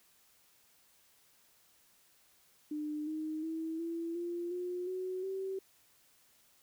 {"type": "tone with pitch steps", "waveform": "sine", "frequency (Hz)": [301, 311.6, 322.6, 334, 345.8, 358, 370.6, 383.6], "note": ["D4", "D#4", "E4", "E4", "F4", "F4", "F#4", "G4"], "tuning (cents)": [43, 3, -37, 23, -17, 43, 3, -37], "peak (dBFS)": -35, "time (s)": [2.71, 5.59], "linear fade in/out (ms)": 5, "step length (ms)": 360, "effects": ["white hiss -67 dBFS RMS until 6.62 s"]}